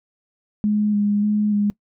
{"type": "tone with vibrato", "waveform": "sine", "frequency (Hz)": 207.7, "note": "G#3", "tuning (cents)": 0, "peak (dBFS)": -16, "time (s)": [0.64, 1.7], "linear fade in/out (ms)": 0, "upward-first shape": "square", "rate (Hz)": 1.7, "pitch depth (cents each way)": 18, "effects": ["noise-tail reverb RT60 0.1 s tail -22 dB re dry"]}